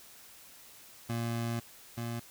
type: tone pair in turn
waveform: 25% pulse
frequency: 116.6 / 117.28 Hz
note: A#2 / A#2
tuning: +1 / +11 cents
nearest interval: unison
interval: 10 cents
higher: second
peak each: -28 / -31 dBFS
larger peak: first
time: 1.09-1.6 / 1.97-2.2 s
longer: first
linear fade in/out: 10 ms
effects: white hiss -54 dBFS RMS until 2.3 s